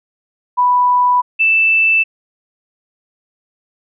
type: tone pair in turn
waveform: sine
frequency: 987.8 / 2647 Hz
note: B5 / E7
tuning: 0 / +7 cents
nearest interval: octave + perfect fourth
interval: 1707 cents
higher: second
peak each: -9 dBFS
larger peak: neither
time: 0.57-1.22 / 1.39-2.04 s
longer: neither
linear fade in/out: 20 ms
effects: none